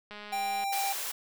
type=click train; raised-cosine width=0.3 ms; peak=-28 dBFS; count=111; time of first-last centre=0.11-0.639 s; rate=208 Hz
type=tone; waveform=square; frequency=789 Hz; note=G5; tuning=11 cents sharp; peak=-30 dBFS; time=0.32-0.93 s; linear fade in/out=10 ms
type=high-pass noise; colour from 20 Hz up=white; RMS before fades=-35 dBFS; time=0.72-1.12 s; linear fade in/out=10 ms; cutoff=440 Hz; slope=24 dB/octave
effects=none